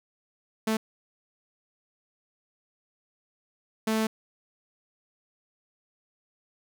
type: tone bursts at uneven times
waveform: sawtooth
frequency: 220 Hz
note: A3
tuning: in tune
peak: -20 dBFS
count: 2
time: 0.67-0.77 / 3.87-4.07 s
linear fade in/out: 5 ms
effects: none